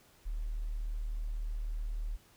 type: tone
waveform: sine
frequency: 38.18 Hz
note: D#1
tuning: 32 cents flat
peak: -33 dBFS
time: 0.25-2.17 s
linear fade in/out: 20 ms
effects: pink hiss -63 dBFS RMS until 2.36 s